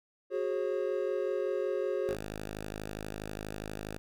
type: chord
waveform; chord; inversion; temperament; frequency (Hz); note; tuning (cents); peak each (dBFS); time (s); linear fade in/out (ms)
triangle; F# suspended second; none; equal with one note detuned; 370 / 415.3 / 540.5; F#4 / G#4 / C#5; 0 / 0 / -44; -32; 0.3-2.17; 50
type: tone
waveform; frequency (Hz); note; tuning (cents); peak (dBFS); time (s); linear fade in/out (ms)
5% pulse; 52.3; G#1; +13; -27; 2.09-3.98; 0
effects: none